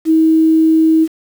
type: tone with quantisation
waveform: sine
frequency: 320 Hz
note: D#4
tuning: 49 cents sharp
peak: -7 dBFS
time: 0.05-1.08 s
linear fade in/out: 50 ms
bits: 6
effects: none